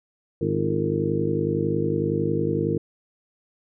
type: harmonic tone with a mistuned harmonic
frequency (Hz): 50.9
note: G#1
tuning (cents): -34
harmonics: 2 / 3 / 4 / 5 / 6 / 7 / 8 / 9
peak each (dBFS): -31 / -27 / -32 / -32 / -31 / -27 / -33 / -27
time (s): 0.41-2.78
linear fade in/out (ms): 5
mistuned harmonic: 7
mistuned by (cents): -70
effects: none